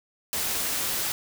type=noise; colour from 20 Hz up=white; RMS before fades=-28 dBFS; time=0.33-1.12 s; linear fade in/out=0 ms; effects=none